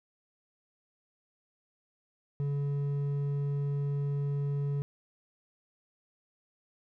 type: tone with hard clipping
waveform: sine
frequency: 142.2 Hz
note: C#3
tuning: 45 cents sharp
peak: -30 dBFS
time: 2.4-4.82 s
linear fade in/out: 0 ms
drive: 5 dB
effects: none